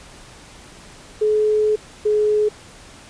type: tone pair in turn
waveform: sine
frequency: 426.7 / 422.8 Hz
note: G#4 / G#4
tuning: +47 / +31 cents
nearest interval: unison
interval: 16 cents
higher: first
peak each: -14 dBFS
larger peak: neither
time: 1.21-1.76 / 2.05-2.49 s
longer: first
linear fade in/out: 10 ms
effects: pink hiss -43 dBFS RMS until 3.09 s + resampled to 22050 Hz